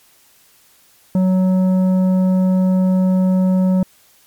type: tone with tanh clipping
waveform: triangle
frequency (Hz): 185.9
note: F#3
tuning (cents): +8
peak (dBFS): -13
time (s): 1.15-3.83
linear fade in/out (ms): 2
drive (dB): 13
effects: white hiss -52 dBFS RMS until 4.26 s + MP3 96 kbps